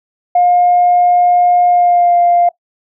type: tone with pitch glide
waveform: sine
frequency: 711 to 698.8 Hz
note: F5 to F5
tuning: +31 to +1 cents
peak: -6 dBFS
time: 0.35-2.49 s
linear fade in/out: 5 ms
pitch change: -30 cents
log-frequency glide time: 1.67-2.17 s
effects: noise-tail reverb RT60 0.1 s tail -20 dB re dry + tanh soft clip ceiling -2 dBFS